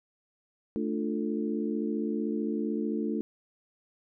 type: harmonic tone with a mistuned harmonic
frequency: 73.6 Hz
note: D2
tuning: 4 cents sharp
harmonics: 3 / 4 / 5 / 6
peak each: -31 / -33 / -35 / -37 dBFS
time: 0.76-3.21 s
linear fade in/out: 0 ms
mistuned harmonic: 5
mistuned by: -87 cents
effects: none